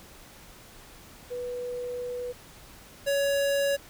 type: tone pair in turn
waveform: sine / square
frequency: 491.3 / 560.5 Hz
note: B4 / C#5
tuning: -9 / +19 cents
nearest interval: major second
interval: 228 cents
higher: second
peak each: -31 / -24 dBFS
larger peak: second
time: 1.3-2.33 / 3.06-3.77 s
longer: first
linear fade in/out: 20 ms
effects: pink hiss -50 dBFS RMS until 3.89 s